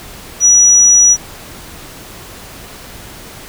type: tone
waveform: sine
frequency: 5850 Hz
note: F#8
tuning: 21 cents flat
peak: -4 dBFS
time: 0.4-1.17 s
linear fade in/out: 50 ms
effects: pink hiss -33 dBFS RMS until 3.48 s